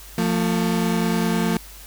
35% pulse tone pair together, 174.61 / 224.4 Hz, F3 / A3, 0 / +34 cents, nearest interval major third, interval 434 cents, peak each -20 dBFS, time 0.18-1.57 s, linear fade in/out 2 ms, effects added 50 Hz sine -42 dBFS peak until 1.86 s + white hiss -43 dBFS RMS until 1.86 s

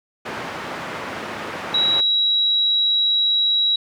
white band-pass noise, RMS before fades -30 dBFS, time 0.25-2.01 s, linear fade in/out 10 ms, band 120 to 1600 Hz, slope 12 dB/octave
sine tone, 3875 Hz, B7, 34 cents flat, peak -15 dBFS, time 1.74-3.76 s, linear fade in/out 5 ms
effects none

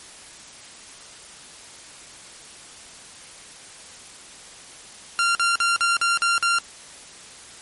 sawtooth tone bursts, 1384 Hz, F6, 16 cents flat, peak -14 dBFS, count 7, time 5.19-6.586 s, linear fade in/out 0 ms, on 160 ms, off 46 ms, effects white hiss -43 dBFS RMS until 7.61 s + MP3 48 kbps

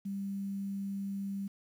sine tone with quantisation, 197.4 Hz, G3, 12 cents sharp, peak -34 dBFS, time 0.05-1.48 s, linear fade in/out 10 ms, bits 10, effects none

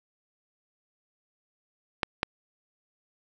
clicks, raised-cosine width 0.3 ms, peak -8 dBFS, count 2, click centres 2.032 / 2.231 s, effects none

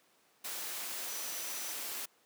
sine tone in noise, 5920 Hz, F#8, in tune, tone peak -46 dBFS, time 1.08-1.73 s, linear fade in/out 10 ms, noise white, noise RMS -40 dBFS, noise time 0.44-2.06 s, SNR -9 dB, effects pink hiss -68 dBFS RMS until 2.25 s + high-pass 300 Hz 12 dB/octave

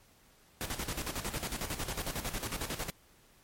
pink noise with tremolo, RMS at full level -35 dBFS, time 0.61-2.9 s, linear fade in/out 0 ms, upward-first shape square, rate 11 Hz, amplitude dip 65%, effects pink hiss -63 dBFS RMS until 3.43 s + MP3 64 kbps

